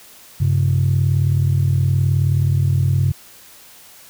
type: tone pair together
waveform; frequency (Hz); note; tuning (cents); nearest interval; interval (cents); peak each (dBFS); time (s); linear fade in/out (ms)
sine; 96.2 / 135.26; G2 / C#3; -32 / -42; tritone; 590; -15; 0.4-3.12; 10
effects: tanh soft clip ceiling -8 dBFS + white hiss -44 dBFS RMS until 4.09 s